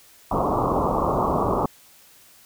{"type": "low-pass noise", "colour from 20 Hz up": "white", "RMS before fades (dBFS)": -22, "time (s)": [0.31, 1.66], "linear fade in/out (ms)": 5, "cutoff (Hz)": 1200, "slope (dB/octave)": 96, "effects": ["white hiss -52 dBFS RMS until 2.45 s"]}